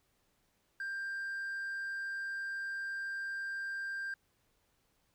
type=tone with hard clipping; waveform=sine; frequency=1587 Hz; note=G6; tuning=21 cents sharp; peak=-37 dBFS; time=0.8-4.14 s; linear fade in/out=2 ms; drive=2 dB; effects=pink hiss -75 dBFS RMS until 5.14 s